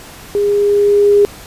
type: tone with level ramp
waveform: sine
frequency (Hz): 408.2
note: G#4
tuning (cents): -30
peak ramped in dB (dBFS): -11 to -5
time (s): 0.35-1.25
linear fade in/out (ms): 0
effects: pink hiss -35 dBFS RMS until 1.46 s + resampled to 32000 Hz